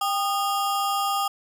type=ring-modulated tone; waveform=square; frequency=1011 Hz; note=B5; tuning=40 cents sharp; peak=-20 dBFS; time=0.01-1.28 s; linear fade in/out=5 ms; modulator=217 Hz; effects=none